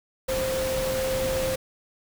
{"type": "tone in noise", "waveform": "sine", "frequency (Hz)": 524, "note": "C5", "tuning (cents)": 2, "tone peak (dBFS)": -25, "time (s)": [0.28, 1.56], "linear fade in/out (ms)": 10, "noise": "pink", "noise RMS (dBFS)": -31, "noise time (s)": [0.28, 1.56], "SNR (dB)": 3, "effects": []}